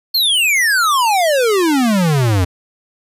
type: exponential sweep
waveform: square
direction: down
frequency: 4397 to 86.2 Hz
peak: -12 dBFS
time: 0.14-2.45 s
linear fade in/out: 10 ms
effects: resampled to 32000 Hz